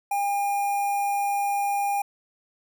square tone with notch filter, 806 Hz, G5, 48 cents sharp, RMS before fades -25 dBFS, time 0.11-2.02 s, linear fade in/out 5 ms, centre 4200 Hz, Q 0.63, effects none

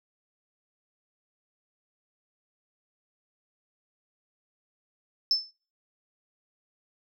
sine tone with exponential decay, 5274 Hz, E8, in tune, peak -16 dBFS, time 5.31-5.51 s, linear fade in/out 1 ms, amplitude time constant 42 ms, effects noise-tail reverb RT60 0.4 s tail -24 dB re dry + tanh soft clip ceiling -16 dBFS

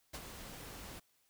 pink noise with ADSR envelope, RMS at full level -42 dBFS, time 0.13-1 s, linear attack 16 ms, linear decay 40 ms, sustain -7 dB, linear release 14 ms, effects white hiss -74 dBFS RMS until 1.29 s

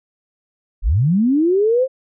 sine linear sweep, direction up, 31.68 to 538 Hz, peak -12 dBFS, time 0.82-1.88 s, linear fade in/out 50 ms, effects none

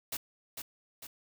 white noise with echo, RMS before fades -36 dBFS, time 0.12-0.17 s, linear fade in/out 5 ms, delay 450 ms, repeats 2, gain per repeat -5 dB, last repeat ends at 1.07 s, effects none

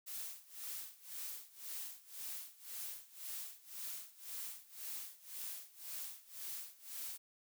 blue noise with tremolo, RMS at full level -44 dBFS, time 0.06-7.18 s, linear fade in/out 20 ms, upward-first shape sine, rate 1.9 Hz, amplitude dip 90%, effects none

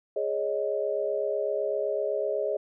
sine chord, Ab suspended fourth, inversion none, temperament equal, 415.3 / 554.4 / 622.3 Hz, Ab4 / Db5 / Eb5, 0 / 0 / 0 cents, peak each -30 dBFS, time 0.16-2.57 s, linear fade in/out 5 ms, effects none

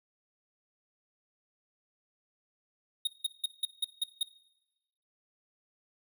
square tone bursts, 3729 Hz, A#7, in tune, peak -27 dBFS, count 7, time 3.05-4.231 s, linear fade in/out 5 ms, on 23 ms, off 170 ms, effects noise-tail reverb RT60 1.0 s tail -20 dB re dry

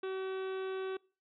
harmonic tone with a mistuned harmonic, 380 Hz, F#4, 46 cents sharp, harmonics 1 / 2 / 3 / 4 / 5 / 6 / 7 / 8 / 9 / 10, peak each -35 / -51 / -48 / -49 / -59 / -59 / -55 / -62 / -57 / -61 dBFS, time 0.03-0.97 s, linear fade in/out 5 ms, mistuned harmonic 6, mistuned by +20 cents, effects noise-tail reverb RT60 0.4 s tail -25 dB re dry

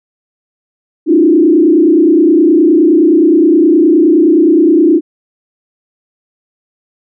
sine tone with frequency modulation, 323.9 Hz, E4, 30 cents flat, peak -4 dBFS, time 1.06-5.01 s, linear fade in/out 50 ms, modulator 29.6 Hz, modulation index 1.3, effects none

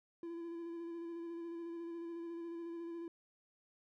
triangle tone with vibrato, 337.3 Hz, E4, 40 cents sharp, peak -40 dBFS, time 0.23-3.08 s, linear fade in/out 2 ms, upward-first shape square, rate 14 Hz, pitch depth 18 cents each way, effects none

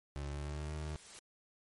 30% pulse tone with pitch glide, 71 to 76.54 Hz, C#2 to D#2, +42 to -28 cents, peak -36 dBFS, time 0.16-0.96 s, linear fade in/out 0 ms, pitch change +130 cents, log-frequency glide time 0.28-0.72 s
white noise with exponential growth, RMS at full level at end -49 dBFS, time 0.27-1.19 s, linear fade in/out 0 ms, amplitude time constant 200 ms
effects MP3 48 kbps

